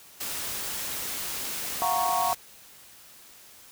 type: noise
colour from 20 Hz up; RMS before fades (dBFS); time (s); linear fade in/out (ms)
white; -33; 0.2-2.35; 10
type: chord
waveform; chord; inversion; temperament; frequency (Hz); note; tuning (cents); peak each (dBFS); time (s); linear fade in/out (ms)
sine; Gb major seventh; third; equal; 698.5 / 740 / 932.3 / 1108.7; F5 / Gb5 / Bb5 / Db6; 0 / 0 / 0 / 0; -29; 1.82-2.33; 0
effects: white hiss -51 dBFS RMS until 3.71 s